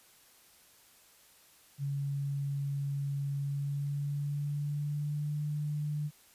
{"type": "tone with pitch glide", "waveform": "sine", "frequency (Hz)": [140.5, 148.85], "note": ["C#3", "D3"], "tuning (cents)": [24, 24], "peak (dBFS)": -31, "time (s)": [1.78, 6.11], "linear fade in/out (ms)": 50, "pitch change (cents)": 100, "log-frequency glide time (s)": [3.37, 5.41], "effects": ["white hiss -61 dBFS RMS until 6.34 s", "resampled to 32000 Hz"]}